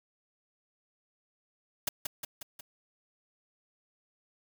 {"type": "noise with echo", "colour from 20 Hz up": "white", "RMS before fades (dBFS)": -30, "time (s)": [1.87, 1.89], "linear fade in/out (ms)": 5, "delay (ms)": 180, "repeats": 4, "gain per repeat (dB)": -4, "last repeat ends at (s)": 2.61, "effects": []}